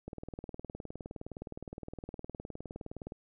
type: click train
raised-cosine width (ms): 2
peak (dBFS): -28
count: 60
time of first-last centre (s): 0.08-3.121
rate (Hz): 19.4
effects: none